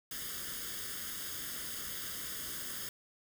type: noise with comb filter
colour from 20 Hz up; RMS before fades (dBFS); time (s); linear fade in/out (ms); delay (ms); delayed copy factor
white; -41; 0.11-2.89; 2; 0.6; +0.75
effects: none